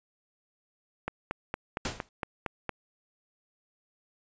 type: click train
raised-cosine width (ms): 0.5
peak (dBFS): -16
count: 8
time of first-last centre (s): 1.08-2.693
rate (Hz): 4.34
type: noise with exponential decay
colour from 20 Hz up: pink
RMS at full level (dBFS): -29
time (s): 1.85-2.09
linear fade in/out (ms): 2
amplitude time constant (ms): 52
effects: resampled to 16000 Hz